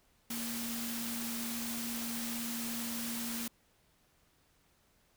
sine tone in noise, 233.1 Hz, A#3, in tune, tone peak -39 dBFS, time 0.3-3.48 s, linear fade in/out 5 ms, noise white, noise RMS -40 dBFS, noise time 0.3-3.48 s, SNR -2 dB, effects pink hiss -70 dBFS RMS until 5.16 s

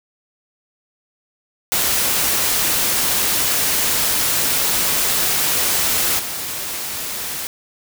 white noise with level steps, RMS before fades -18 / -26 dBFS, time 1.72-7.47 s, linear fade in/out 0 ms, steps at 6.18 s, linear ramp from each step 20 ms, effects none

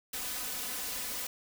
white noise with comb filter, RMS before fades -37 dBFS, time 0.13-1.27 s, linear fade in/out 5 ms, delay 4 ms, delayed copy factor +0.85, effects none

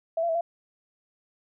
sine tone with pitch steps, 657 / 682 / 653 / 682 Hz, E5 / F5 / E5 / F5, -6 / -41 / -17 / -41 cents, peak -23 dBFS, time 0.17-0.41 s, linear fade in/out 5 ms, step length 60 ms, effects none

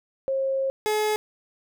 sine / 30% pulse tone pair in turn, 537 / 426.2 Hz, C5 / G#4, +45 / +45 cents, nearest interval major third, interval 400 cents, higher first, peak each -22 / -19 dBFS, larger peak second, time 0.28-0.7 / 0.86-1.16 s, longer first, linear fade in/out 0 ms, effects none

